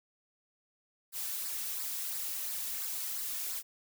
blue noise with flanger, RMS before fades -37 dBFS, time 1.12-3.63 s, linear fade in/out 50 ms, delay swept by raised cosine 0.31 to 2.51 ms, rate 2.9 Hz, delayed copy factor -0.55, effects none

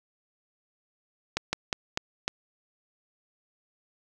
slowing click train, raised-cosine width 0.2 ms, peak -9 dBFS, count 5, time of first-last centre 1.37-2.279 s, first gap 160 ms, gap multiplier 1.24, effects none

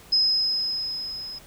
sine tone with level ramp, 5090 Hz, D#8, 39 cents sharp, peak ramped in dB -16 to -34 dBFS, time 0.12-1.39 s, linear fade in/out 10 ms, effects pink hiss -49 dBFS RMS until 1.46 s

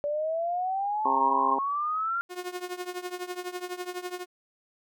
sine exponential sweep, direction up, 576 to 1400 Hz, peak -26 dBFS, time 0.04-2.21 s, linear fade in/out 0 ms
harmonic tone, 135 Hz, C#3, 45 cents flat, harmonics 2 / 3 / 4 / 5 / 6 / 7 / 8, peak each -35 / -35 / -38 / -39 / -30 / -28 / -27 dBFS, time 1.05-1.59 s, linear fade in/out 5 ms
sawtooth tone with tremolo, 360 Hz, F#4, 47 cents flat, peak -26 dBFS, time 2.29-4.26 s, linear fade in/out 50 ms, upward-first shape triangle, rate 12 Hz, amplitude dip 90%
effects none

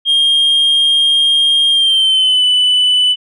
sine tone with pitch glide, 3223 to 2990 Hz, G7 to F#7, +47 to +17 cents, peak -6 dBFS, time 0.05-3.16 s, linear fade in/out 50 ms, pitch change -130 cents, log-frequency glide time 1.7-2.43 s, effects tanh soft clip ceiling -7 dBFS

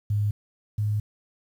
sine tone pair in turn, 103.83 / 105.28 Hz, G#2 / G#2, 0 / +24 cents, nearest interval unison, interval 24 cents, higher second, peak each -21 / -22 dBFS, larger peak first, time 0.1-0.31 / 0.78-1 s, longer second, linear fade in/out 5 ms, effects 9-bit

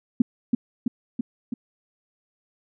sine tone with echo, 240 Hz, B3, 49 cents flat, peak -12 dBFS, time 0.2-0.22 s, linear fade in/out 5 ms, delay 330 ms, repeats 4, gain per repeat -3 dB, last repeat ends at 1.54 s, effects none

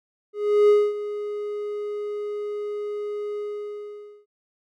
triangle tone with ADSR envelope, 415.6 Hz, G#4, 1 cent sharp, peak -10 dBFS, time 0.33-4.26 s, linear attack 360 ms, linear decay 240 ms, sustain -15 dB, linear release 880 ms, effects none

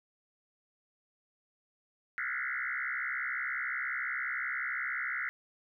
sine tone with frequency modulation, 1732 Hz, A6, 28 cents flat, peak -32 dBFS, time 2.18-5.29 s, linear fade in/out 0 ms, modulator 65.7 Hz, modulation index 5.6, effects none

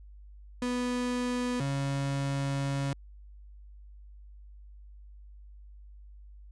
35% pulse tone pair in turn, 246.9 / 138.57 Hz, B3 / C#3, 0 / 0 cents, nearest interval minor seventh, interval 1000 cents, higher first, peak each -27 dBFS, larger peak neither, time 0.62-1.6 / 1.6-2.93 s, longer second, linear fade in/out 2 ms, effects added 50 Hz sine -47 dBFS peak until 6.51 s + resampled to 22050 Hz

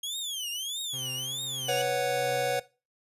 sawtooth tone with vibrato, 3233 Hz, G#7, 47 cents flat, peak -29 dBFS, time 0.03-1.82 s, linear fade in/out 5 ms, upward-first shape triangle, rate 1.6 Hz, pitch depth 270 cents each way
40% pulse tone with tremolo, 130.4 Hz, C3, 5 cents flat, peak -38 dBFS, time 0.93-2.6 s, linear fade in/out 5 ms, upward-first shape triangle, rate 1.6 Hz, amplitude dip 55%
square chord, B suspended second, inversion none, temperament equal, 493.9 / 554.4 / 740 Hz, B4 / C#5 / F#5, 0 / 0 / 0 cents, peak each -31 dBFS, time 1.68-2.6 s, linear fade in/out 10 ms
effects noise-tail reverb RT60 0.3 s tail -19 dB re dry + resampled to 32000 Hz

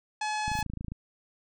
harmonic tone, 852 Hz, G#5, 44 cents sharp, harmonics 1 / 2 / 3 / 4 / 5 / 6 / 7 / 8 / 9 / 10, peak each -30 / -37 / -38 / -45 / -43 / -47 / -45 / -51 / -53 / -49 dBFS, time 0.21-0.63 s, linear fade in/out 5 ms
blue noise with exponential growth, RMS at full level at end -40 dBFS, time 0.47-0.61 s, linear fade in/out 2 ms, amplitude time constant 30 ms
click train, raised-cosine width 5 ms, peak -24 dBFS, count 13, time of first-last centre 0.48-0.92 s, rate 27.3 Hz
effects none

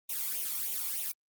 blue noise with flanger, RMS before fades -34 dBFS, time 0.09-1.12 s, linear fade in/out 10 ms, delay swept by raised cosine 0.3 to 0.93 ms, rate 3.3 Hz, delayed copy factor +0.8, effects Opus 24 kbps

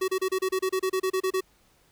square tone bursts, 376.4 Hz, F#4, 30 cents sharp, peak -24 dBFS, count 14, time 0.01-1.408 s, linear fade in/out 10 ms, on 72 ms, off 30 ms, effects pink hiss -63 dBFS RMS until 1.91 s

